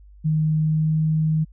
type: tone with pitch glide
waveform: sine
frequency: 155.56 to 156.82 Hz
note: D#3 to D#3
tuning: 0 to +14 cents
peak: -17 dBFS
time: 0.24-1.45 s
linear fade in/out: 20 ms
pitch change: +14 cents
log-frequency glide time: 0.61-0.98 s
effects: added 50 Hz sine -44 dBFS peak until 1.52 s